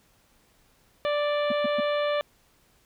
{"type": "harmonic tone", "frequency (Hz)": 587.3, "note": "D5", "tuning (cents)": 0, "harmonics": [1, 2, 3, 4, 5, 6, 7], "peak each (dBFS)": [-24, -32, -36, -38, -40, -39, -48], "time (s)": [1.05, 2.21], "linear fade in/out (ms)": 0}
{"type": "tone bursts", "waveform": "triangle", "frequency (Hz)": 232.9, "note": "A#3", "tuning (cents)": -1, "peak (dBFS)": -25, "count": 3, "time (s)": [1.5, 1.803], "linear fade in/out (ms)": 5, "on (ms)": 21, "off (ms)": 120}
{"effects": ["pink hiss -63 dBFS RMS until 2.85 s"]}